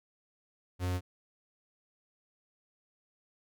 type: tone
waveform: 45% pulse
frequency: 90.3 Hz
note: F#2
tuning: 42 cents flat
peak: -30 dBFS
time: 0.79-1.01 s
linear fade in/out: 50 ms
effects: none